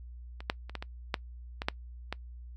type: clicks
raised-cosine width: 0.3 ms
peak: -27 / -11 / -28 / -20 / -22 / -12 / -18 / -11 / -17 dBFS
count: 9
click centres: 0.405 / 0.499 / 0.696 / 0.753 / 0.825 / 1.142 / 1.619 / 1.685 / 2.126 s
effects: noise-tail reverb RT60 0.1 s tail -23 dB re dry + added 60 Hz sine -43 dBFS peak until 2.56 s